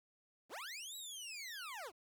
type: linear two-way sweep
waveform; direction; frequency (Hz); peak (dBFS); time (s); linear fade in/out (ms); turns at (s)
20% pulse; up then down; 155.56 to 3938 to 297.2; -40; 0.49-1.92; 50; 0.96
effects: 12-bit